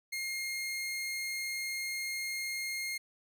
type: tone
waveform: sawtooth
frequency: 2133 Hz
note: C7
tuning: 33 cents sharp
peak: -31 dBFS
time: 0.12-2.98 s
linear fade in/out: 10 ms
effects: none

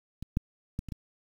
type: clicks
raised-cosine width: 5 ms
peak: -25 / -13 / -19 / -28 / -23 dBFS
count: 5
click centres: 0.226 / 0.371 / 0.791 / 0.887 / 0.922 s
effects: 8-bit

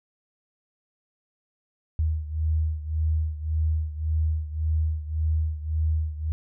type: beating tone pair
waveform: sine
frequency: 78 / 79.8 Hz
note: D#2 / D#2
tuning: +5 / +44 cents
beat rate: 1.8 Hz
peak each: -24 / -28 dBFS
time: 1.99-6.32 s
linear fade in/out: 0 ms
effects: none

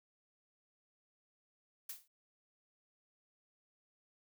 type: noise with exponential decay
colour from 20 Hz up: blue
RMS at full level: -40 dBFS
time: 1.89-2.08 s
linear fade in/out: 5 ms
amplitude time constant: 41 ms
effects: none

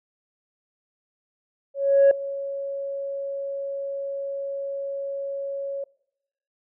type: tone with ADSR envelope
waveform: sine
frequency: 554.4 Hz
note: C#5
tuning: in tune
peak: -9 dBFS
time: 1.74-5.84 s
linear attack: 370 ms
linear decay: 3 ms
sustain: -18 dB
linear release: 4 ms
effects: noise-tail reverb RT60 0.8 s tail -24 dB re dry + tanh soft clip ceiling -10 dBFS

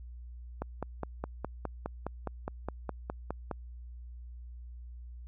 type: click train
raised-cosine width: 1 ms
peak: -20 dBFS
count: 15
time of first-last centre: 0.62-3.513 s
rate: 4.84 Hz
effects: added 60 Hz sine -43 dBFS peak until 5.27 s

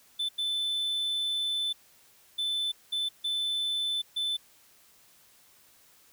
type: tone bursts at uneven times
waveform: triangle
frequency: 3520 Hz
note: A7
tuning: in tune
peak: -26 dBFS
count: 6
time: 0.19-0.29 / 0.38-1.73 / 2.38-2.72 / 2.92-3.09 / 3.24-4.02 / 4.16-4.37 s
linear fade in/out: 10 ms
effects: white hiss -60 dBFS RMS until 6.12 s

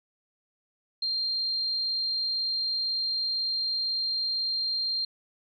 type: tone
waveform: sine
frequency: 4186 Hz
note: C8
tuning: in tune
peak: -26 dBFS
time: 1.02-5.05 s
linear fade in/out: 5 ms
effects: none

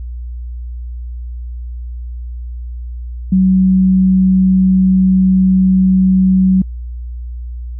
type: tone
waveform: sine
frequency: 187.8 Hz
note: F#3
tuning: 26 cents sharp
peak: -7 dBFS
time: 3.32-6.62 s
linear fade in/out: 5 ms
effects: added 60 Hz sine -22 dBFS peak until 7.79 s

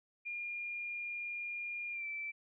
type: tone with pitch glide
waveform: sine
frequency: 2413 to 2328 Hz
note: D7 to D7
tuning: +46 to -16 cents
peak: -38 dBFS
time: 0.25-2.32 s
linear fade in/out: 20 ms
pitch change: -62 cents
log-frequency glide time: 1.91-2.06 s
effects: none

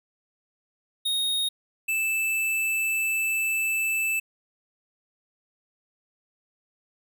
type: tone pair in turn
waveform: square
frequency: 3729 / 2637 Hz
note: A#7 / E7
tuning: 0 / 0 cents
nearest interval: tritone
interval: 600 cents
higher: first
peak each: -24 dBFS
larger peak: neither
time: 1.05-1.49 / 1.88-4.2 s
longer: second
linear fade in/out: 10 ms
effects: none

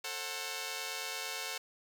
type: chord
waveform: 5% pulse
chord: F# diminished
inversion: first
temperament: just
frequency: 444 / 532.8 / 740 Hz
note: A4 / C5 / F#5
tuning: +16 / +31 / 0 cents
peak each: -31 dBFS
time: 0.04-1.58 s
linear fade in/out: 5 ms
effects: none

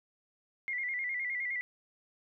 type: tone with vibrato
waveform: sine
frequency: 2053 Hz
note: C7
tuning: 33 cents flat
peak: -32 dBFS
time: 0.68-1.61 s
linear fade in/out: 0 ms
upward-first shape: square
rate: 9.7 Hz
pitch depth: 67 cents each way
effects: none

